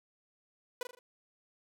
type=tone with echo; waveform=sawtooth; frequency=493.9 Hz; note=B4; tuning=in tune; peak=-30 dBFS; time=0.81-0.83 s; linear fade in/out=2 ms; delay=40 ms; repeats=4; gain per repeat=-6 dB; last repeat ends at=0.99 s; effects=none